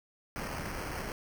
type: noise with sample-and-hold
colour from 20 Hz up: pink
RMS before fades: -38 dBFS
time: 0.36-1.12 s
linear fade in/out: 0 ms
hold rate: 3675 Hz
effects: none